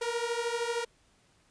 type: beating tone pair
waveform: sawtooth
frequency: 464.4 / 477.4 Hz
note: A#4 / A#4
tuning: -7 / +41 cents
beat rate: 13 Hz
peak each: -29 / -29 dBFS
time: 0.01-0.85 s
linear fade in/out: 10 ms
effects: pink hiss -66 dBFS RMS until 1.5 s + resampled to 22050 Hz